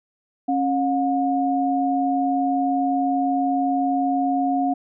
sine tone pair together, 273.2 / 718.7 Hz, C#4 / F5, -25 / +49 cents, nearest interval octave + perfect fourth, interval 1674 cents, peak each -21 dBFS, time 0.48-4.74 s, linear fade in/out 10 ms, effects none

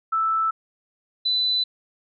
sine tone pair in turn, 1318.5 / 3997 Hz, E6 / B7, 0 / +20 cents, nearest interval octave + perfect fifth, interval 1920 cents, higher second, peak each -19 dBFS, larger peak neither, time 0.12-0.51 / 1.25-1.64 s, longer neither, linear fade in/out 10 ms, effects none

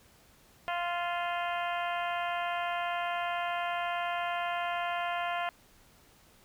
harmonic tone with a mistuned harmonic, 348.1 Hz, F4, 6 cents flat, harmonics 2 / 3 / 4 / 5 / 6 / 7 / 8 / 9, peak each -33 / -37 / -39 / -41 / -43 / -44 / -45 / -46 dBFS, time 0.68-5.49 s, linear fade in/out 0 ms, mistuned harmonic 7, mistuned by +43 cents, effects pink hiss -61 dBFS RMS until 6.44 s

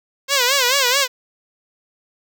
5% pulse tone with vibrato, 523.3 Hz, C5, in tune, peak -3 dBFS, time 0.28-1.08 s, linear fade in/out 50 ms, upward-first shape sine, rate 4.6 Hz, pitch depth 140 cents each way, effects none

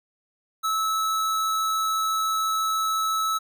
square tone, 1303 Hz, E6, 20 cents flat, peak -23 dBFS, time 0.63-3.39 s, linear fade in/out 20 ms, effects none

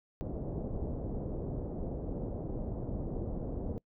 pink low-pass noise, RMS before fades -37 dBFS, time 0.21-3.78 s, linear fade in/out 0 ms, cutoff 580 Hz, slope 24 dB/octave, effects noise-tail reverb RT60 0.1 s tail -25 dB re dry

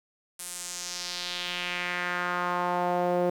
sawtooth tone with band-pass filter sweep, 177.5 Hz, F3, 28 cents sharp, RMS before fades -30 dBFS, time 0.39-3.3 s, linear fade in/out 5 ms, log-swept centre 10000 to 490 Hz, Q 2.2, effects 9-bit

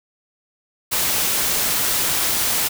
white noise, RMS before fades -20 dBFS, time 0.91-2.69 s, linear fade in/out 20 ms, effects none

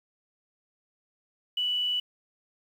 sine tone with frequency modulation, 2960 Hz, F#7, in tune, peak -25 dBFS, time 1.57-2 s, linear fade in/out 5 ms, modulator 31.3 Hz, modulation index 0.35, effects 9-bit

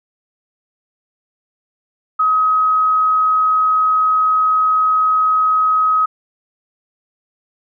sine tone, 1268 Hz, D#6, 32 cents sharp, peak -11 dBFS, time 2.19-6.06 s, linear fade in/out 10 ms, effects none

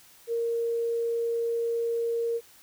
sine tone, 464.9 Hz, A#4, 5 cents flat, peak -25 dBFS, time 0.27-2.41 s, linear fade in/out 50 ms, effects white hiss -55 dBFS RMS until 2.62 s

